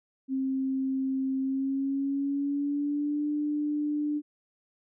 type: tone with pitch glide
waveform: sine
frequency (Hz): 265.8 to 296.6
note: C4 to D4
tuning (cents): +27 to +17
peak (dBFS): -26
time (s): 0.28-4.22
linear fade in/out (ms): 50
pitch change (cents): +190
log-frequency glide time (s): 1.4-3.28
effects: none

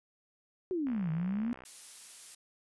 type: exponential two-way sweep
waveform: sine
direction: down then up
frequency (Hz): 383.6 to 155.56 to 245.6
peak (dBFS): -30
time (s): 0.71-1.53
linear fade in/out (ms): 0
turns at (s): 1.11
type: click train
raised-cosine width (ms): 0.5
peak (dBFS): -33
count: 50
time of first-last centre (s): 0.87-1.637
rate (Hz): 63.9
type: noise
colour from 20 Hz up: blue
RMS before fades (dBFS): -47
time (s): 1.65-2.35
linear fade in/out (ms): 5
effects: resampled to 24000 Hz

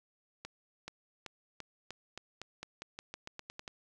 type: accelerating click train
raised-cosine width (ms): 0.2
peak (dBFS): -25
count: 16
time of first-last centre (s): 0.45-3.678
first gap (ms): 430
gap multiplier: 0.89
effects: none

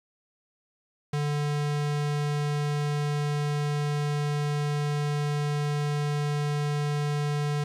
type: tone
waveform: square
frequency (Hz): 146.83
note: D3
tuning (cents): 0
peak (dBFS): -26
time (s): 1.13-7.64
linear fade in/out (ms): 5
effects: low-pass 8000 Hz 12 dB/octave + 9-bit

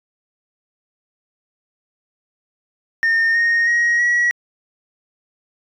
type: tone with pitch steps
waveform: sine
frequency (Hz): 1824 / 1855.9 / 1888.3 / 1921.3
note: A#6 / A#6 / A#6 / B6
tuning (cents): -38 / -8 / +22 / -48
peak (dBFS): -11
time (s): 3.03-4.31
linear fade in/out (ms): 0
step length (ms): 320
effects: tanh soft clip ceiling -12 dBFS

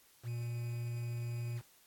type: tone with quantisation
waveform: triangle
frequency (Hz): 118.9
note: A#2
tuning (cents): +35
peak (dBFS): -34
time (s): 0.23-1.62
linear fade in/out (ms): 50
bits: 9
effects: white hiss -65 dBFS RMS until 1.86 s + AAC 64 kbps

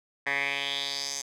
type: tone with band-pass filter sweep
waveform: 10% pulse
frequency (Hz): 140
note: C#3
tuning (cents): +18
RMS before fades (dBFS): -31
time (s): 0.26-1.22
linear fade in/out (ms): 10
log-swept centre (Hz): 1800 to 6500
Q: 3.6
effects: none

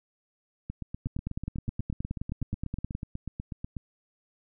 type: two click trains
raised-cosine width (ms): 5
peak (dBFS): -19 / -22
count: 19 / 26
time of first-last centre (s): 1.06-2.951 / 0.7-3.767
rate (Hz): 9.52 / 8.15
effects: none

